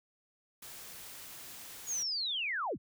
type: noise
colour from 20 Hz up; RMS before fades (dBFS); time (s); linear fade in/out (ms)
white; -48; 0.62-2.03; 5
type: linear sweep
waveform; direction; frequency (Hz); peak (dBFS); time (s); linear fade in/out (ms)
sine; down; 6890 to 36.71; -32; 1.86-2.78; 50
effects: none